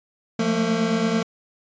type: tone cluster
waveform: square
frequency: 175.5 / 218 / 227.1 / 452.7 Hz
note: F3 / A3 / A#3 / A4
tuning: +9 / -16 / -45 / +49 cents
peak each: -27 / -27 / -24 / -27 dBFS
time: 0.39-1.23 s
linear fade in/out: 5 ms
effects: resampled to 16000 Hz